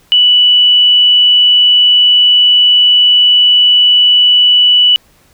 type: tone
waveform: sine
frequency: 2960 Hz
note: F#7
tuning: in tune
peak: -4 dBFS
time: 0.12-4.96 s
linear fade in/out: 0 ms
effects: pink hiss -49 dBFS RMS until 5.33 s